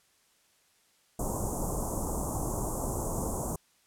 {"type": "band-stop noise", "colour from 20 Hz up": "pink", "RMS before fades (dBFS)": -32, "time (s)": [1.19, 3.56], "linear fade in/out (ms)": 5, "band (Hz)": [1100, 6700], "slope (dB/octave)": 48, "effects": ["white hiss -67 dBFS RMS until 3.86 s", "low-pass 11000 Hz 12 dB/octave"]}